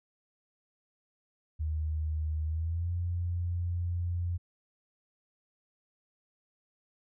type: tone with pitch glide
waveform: sine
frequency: 77.78 to 87.31 Hz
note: D#2 to F2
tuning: 0 to 0 cents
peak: -29 dBFS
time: 1.59-4.38 s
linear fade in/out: 20 ms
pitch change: +200 cents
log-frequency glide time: 2.45-2.91 s
effects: none